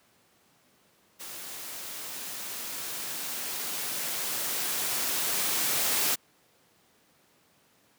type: noise with level ramp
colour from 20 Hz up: white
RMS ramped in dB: -41 to -26 dBFS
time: 1.19-6.16 s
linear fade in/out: 20 ms
effects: pink hiss -64 dBFS RMS until 7.98 s + high-pass 150 Hz 12 dB/octave